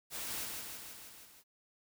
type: noise with echo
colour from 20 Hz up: white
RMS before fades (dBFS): -41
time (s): 0.1-0.48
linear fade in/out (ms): 50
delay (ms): 160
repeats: 6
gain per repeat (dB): -3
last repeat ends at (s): 1.44
effects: none